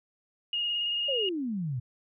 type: tone with vibrato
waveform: sine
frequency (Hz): 2854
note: F7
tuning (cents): +37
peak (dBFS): -27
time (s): 0.53-1.29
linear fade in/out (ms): 2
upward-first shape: sine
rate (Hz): 18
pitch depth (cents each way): 19
type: exponential sweep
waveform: sine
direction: down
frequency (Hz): 583 to 116.54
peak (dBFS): -29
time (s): 1.08-1.8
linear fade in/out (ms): 10
effects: none